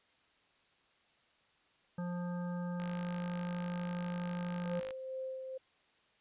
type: harmonic tone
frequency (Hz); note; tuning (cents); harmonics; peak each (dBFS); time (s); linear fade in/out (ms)
176.2; F3; +16; 1 / 3 / 5 / 7 / 9; -36 / -46 / -50 / -53 / -55; 1.98-4.8; 5
type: click train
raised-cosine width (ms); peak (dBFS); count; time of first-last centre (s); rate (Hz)
0.3; -31; 111; 2.8-4.907; 52.2
type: tone with tremolo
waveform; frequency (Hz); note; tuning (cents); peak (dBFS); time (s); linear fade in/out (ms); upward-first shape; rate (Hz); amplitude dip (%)
sine; 523.3; C5; 0; -37; 4.65-5.58; 10; sine; 2.2; 40
effects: white hiss -70 dBFS RMS until 6.2 s + resampled to 8000 Hz